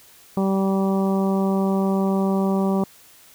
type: harmonic tone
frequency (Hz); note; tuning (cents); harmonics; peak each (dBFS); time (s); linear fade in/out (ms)
193.5; G3; -22; 1 / 2 / 3 / 4 / 5 / 6; -19 / -25 / -29 / -31 / -33 / -35; 0.37-2.84; 2
effects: white hiss -50 dBFS RMS until 3.34 s

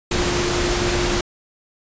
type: tone in noise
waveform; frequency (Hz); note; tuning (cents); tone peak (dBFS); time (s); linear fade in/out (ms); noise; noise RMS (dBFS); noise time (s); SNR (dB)
sine; 353.1; F4; +19; -23; 0.11-1.21; 5; pink; -21; 0.11-1.21; -5
effects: resampled to 16000 Hz

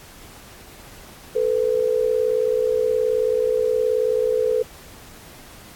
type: tone pair together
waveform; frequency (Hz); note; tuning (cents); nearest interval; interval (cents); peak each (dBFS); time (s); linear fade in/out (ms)
sine; 439.4 / 498.2; A4 / B4; -2 / +15; major second; 217; -20; 1.35-4.63; 10
effects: pink hiss -44 dBFS RMS until 5.75 s + AAC 64 kbps

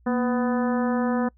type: harmonic tone with a mistuned harmonic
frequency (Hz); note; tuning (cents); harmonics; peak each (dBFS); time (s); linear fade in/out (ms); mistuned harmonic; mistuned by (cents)
249.5; B3; +18; 1 / 2 / 3 / 4 / 5 / 6 / 7; -22 / -28 / -32 / -34 / -36 / -38 / -39; 0.06-1.29; 10; 1; -88
effects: noise-tail reverb RT60 0.1 s tail -26 dB re dry + added 60 Hz sine -54 dBFS peak until 1.37 s

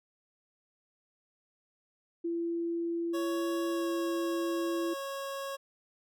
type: tone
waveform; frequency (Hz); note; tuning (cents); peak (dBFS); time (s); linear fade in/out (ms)
sine; 338; E4; +43; -30; 2.24-4.94; 10
type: tone with pitch glide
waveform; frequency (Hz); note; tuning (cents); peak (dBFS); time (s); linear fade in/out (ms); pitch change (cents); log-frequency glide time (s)
25% pulse; 556 to 550.2; C#5 to C#5; +5 to -13; -32; 3.13-5.57; 20; -18; 3.67-3.9
effects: none

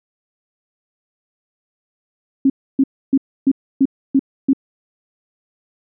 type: tone bursts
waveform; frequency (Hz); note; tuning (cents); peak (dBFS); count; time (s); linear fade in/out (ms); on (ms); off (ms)
sine; 270.4; C#4; -43; -9; 7; 2.45-4.533; 5; 49; 290
effects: none

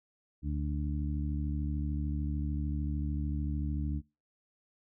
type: harmonic tone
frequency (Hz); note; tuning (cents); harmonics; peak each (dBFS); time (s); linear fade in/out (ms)
73.42; D2; 0; 1 / 2 / 3 / 4; -32 / -37 / -41 / -40; 0.42-4.02; 50
effects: noise-tail reverb RT60 0.3 s tail -26 dB re dry

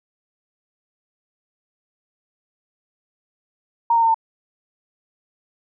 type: tone with pitch steps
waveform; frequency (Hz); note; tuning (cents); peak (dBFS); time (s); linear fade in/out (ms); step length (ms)
sine; 932.3 / 921.1 / 910 / 899; A#5 / A#5 / A#5 / A5; 0 / -21 / -42 / +37; -13; 3.9-4.144; 5; 61
effects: none

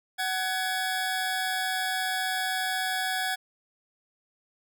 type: tone pair together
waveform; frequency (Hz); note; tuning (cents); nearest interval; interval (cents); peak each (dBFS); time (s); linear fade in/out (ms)
25% pulse; 750.6 / 1685; F#5 / G#6; +25 / +25; octave + major second; 1400; -26; 0.18-3.36; 20
effects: none

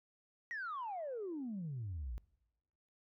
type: exponential sweep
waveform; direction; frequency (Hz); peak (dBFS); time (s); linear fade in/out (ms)
sine; down; 1937 to 52; -38; 0.51-2.18; 0
effects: noise-tail reverb RT60 1.0 s tail -24 dB re dry + tanh soft clip ceiling -36 dBFS

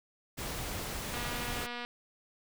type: noise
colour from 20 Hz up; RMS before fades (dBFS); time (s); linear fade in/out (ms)
pink; -38; 0.37-1.67; 20
type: click train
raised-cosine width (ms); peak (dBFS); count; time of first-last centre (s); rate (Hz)
0.3; -24; 172; 1.14-1.85; 241
effects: none

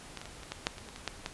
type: clicks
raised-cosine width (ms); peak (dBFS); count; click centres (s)
0.2; -21 / -25 / -26 / -28 / -18 / -10 / -26 / -28 / -25 / -14 / -17; 11; 0.173 / 0.215 / 0.256 / 0.433 / 0.52 / 0.669 / 0.782 / 0.888 / 0.961 / 1.077 / 1.261
effects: pink hiss -49 dBFS RMS until 1.33 s + resampled to 24000 Hz

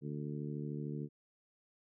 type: harmonic tone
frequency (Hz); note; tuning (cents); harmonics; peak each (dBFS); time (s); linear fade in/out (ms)
73.4; D2; 0; 2 / 3 / 4 / 5 / 6; -40 / -44 / -46 / -48 / -50; 0.01-1.09; 50
effects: none

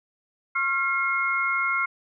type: tone cluster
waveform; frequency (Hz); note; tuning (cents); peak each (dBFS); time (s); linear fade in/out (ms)
sine; 1085 / 1382 / 2150; C#6 / F6 / C7; -37 / -19 / +47; -30 / -25 / -25; 0.55-1.86; 10
effects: none

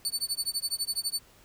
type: tone with tremolo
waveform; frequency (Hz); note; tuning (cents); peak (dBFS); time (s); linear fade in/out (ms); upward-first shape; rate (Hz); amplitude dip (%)
25% pulse; 4491; C#8; +22; -21; 0.05-1.2; 0; sine; 12; 100
effects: pink hiss -58 dBFS RMS until 1.44 s

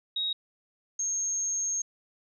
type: tone pair in turn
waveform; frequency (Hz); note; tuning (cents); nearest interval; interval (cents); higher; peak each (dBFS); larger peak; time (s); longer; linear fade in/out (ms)
sine; 3784 / 6475; A#7 / G#8; +25 / -45; major sixth; 930; second; -27; neither; 0.16-0.33 / 0.99-1.82; second; 5
effects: none

